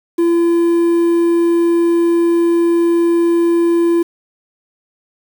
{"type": "tone with quantisation", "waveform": "triangle", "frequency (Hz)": 340.1, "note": "F4", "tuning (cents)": -46, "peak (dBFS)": -8, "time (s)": [0.18, 4.03], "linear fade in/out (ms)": 10, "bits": 6, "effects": []}